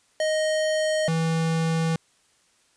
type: tone pair in turn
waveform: square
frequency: 623 / 163.02 Hz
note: D#5 / E3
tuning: +2 / -19 cents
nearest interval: octave + major seventh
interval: 2321 cents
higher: first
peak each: -22 dBFS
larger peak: neither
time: 0.2-1.08 / 1.08-1.96 s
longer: neither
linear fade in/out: 2 ms
effects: white hiss -63 dBFS RMS until 2.76 s + resampled to 22050 Hz